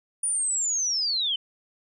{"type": "linear sweep", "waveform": "sine", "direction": "down", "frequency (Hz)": [9640, 2993], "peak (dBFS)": -23, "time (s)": [0.23, 1.36], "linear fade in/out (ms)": 5, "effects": []}